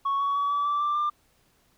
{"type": "tone with pitch steps", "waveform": "sine", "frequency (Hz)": [1108.7, 1122.2, 1135.9, 1149.8, 1163.8, 1178, 1192.4], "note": ["C#6", "C#6", "C#6", "D6", "D6", "D6", "D6"], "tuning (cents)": [0, 21, 42, -37, -16, 5, 26], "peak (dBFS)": -21, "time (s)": [0.05, 1.1], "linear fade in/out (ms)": 10, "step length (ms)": 150, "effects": ["tanh soft clip ceiling -21 dBFS", "pink hiss -65 dBFS RMS until 1.77 s"]}